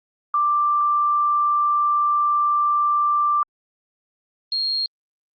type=tone pair in turn; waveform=sine; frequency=1179 / 4248 Hz; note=D6 / C8; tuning=+6 / +25 cents; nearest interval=octave + minor seventh; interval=2219 cents; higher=second; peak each=-16 / -20 dBFS; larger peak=first; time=0.34-3.43 / 4.52-4.86 s; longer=first; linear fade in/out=2 ms; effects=Opus 24 kbps